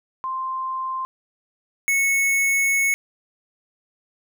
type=tone pair in turn; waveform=sine / square; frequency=1046.5 / 2203 Hz; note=C6 / C#7; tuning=0 / -11 cents; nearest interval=octave + minor second; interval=1289 cents; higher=second; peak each=-24 / -18 dBFS; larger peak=second; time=0.24-1.05 / 1.88-2.94 s; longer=second; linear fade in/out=0 ms; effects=none